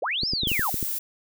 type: linear two-way sweep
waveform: sine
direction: up then down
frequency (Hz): 370 to 5420 to 671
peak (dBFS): -24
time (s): 0.02-0.7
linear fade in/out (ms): 5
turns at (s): 0.28
type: clicks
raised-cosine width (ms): 3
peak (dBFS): -17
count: 8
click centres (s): 0.234 / 0.335 / 0.434 / 0.472 / 0.517 / 0.594 / 0.743 / 0.828
type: noise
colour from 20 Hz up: violet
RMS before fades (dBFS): -29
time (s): 0.47-0.99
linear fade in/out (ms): 10
effects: none